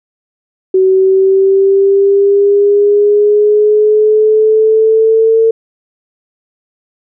sine linear sweep, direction up, 376 to 451.1 Hz, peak -5 dBFS, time 0.74-5.51 s, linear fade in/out 5 ms, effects none

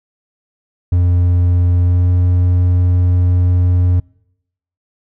triangle tone with pitch glide, 88.4 to 89.43 Hz, F2 to F2, +22 to +42 cents, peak -7 dBFS, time 0.92-4 s, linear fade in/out 5 ms, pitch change +20 cents, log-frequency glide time 1.81-2.09 s, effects noise-tail reverb RT60 0.8 s tail -25 dB re dry

